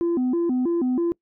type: tone with vibrato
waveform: sine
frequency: 293.7 Hz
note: D4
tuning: in tune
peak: -17 dBFS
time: 0.01-1.12 s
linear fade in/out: 0 ms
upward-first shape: square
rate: 3.1 Hz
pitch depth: 260 cents each way
effects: noise-tail reverb RT60 0.1 s tail -26 dB re dry + tanh soft clip ceiling -18 dBFS